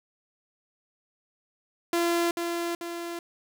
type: tone with echo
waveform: sawtooth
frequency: 341.7 Hz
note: F4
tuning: 38 cents flat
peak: -19 dBFS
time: 1.93-2.31 s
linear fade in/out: 2 ms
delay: 440 ms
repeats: 2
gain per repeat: -5 dB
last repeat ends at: 3.19 s
effects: none